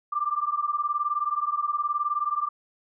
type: beating tone pair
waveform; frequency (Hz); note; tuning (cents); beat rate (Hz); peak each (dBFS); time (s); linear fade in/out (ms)
sine; 1174.7 / 1193.7; D6 / D6; 0 / +28; 19; -27; 0.12-2.49; 10
effects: none